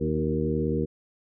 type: harmonic tone with a mistuned harmonic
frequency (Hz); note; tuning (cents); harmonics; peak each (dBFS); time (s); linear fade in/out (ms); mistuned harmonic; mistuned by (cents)
77.78; D#2; 0; 1 / 2 / 3 / 4 / 5 / 6; -32 / -29 / -30 / -32 / -31 / -30; 0-0.86; 20; 5; -33
effects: none